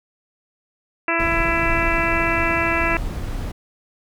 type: harmonic tone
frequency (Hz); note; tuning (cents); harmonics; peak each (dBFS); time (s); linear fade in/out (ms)
333.7; E4; +21; 1 / 2 / 3 / 4 / 5 / 6 / 7 / 8; -26 / -26 / -26 / -26 / -26 / -26 / -26 / -26; 1.08-2.97; 2
type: noise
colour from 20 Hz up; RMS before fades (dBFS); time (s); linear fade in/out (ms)
brown; -26; 1.19-3.52; 10
effects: none